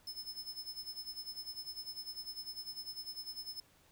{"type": "tone with tremolo", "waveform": "45% pulse", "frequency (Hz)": 5230, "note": "E8", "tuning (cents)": -15, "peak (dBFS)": -40, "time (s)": [0.07, 3.6], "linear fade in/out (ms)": 2, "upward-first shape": "sine", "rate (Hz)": 10, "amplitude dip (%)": 80, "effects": ["pink hiss -67 dBFS RMS until 3.91 s"]}